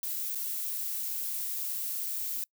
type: noise with dropouts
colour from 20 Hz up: violet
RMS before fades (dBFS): -34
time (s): 0.03-2.44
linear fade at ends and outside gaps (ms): 1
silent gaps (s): 0.349-0.355
effects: noise-tail reverb RT60 0.1 s tail -26 dB re dry